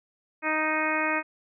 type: harmonic tone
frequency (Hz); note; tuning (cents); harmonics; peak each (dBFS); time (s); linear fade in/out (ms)
311.1; D#4; 0; 1 / 2 / 3 / 4 / 5 / 6 / 7 / 8; -32 / -32 / -32 / -32 / -32 / -32 / -32 / -32; 0.42-1.23; 50
effects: none